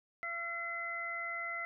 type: harmonic tone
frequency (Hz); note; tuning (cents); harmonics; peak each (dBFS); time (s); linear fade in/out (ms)
680; F5; -46; 1 / 2 / 3; -46 / -42 / -38; 0.23-1.65; 0
effects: none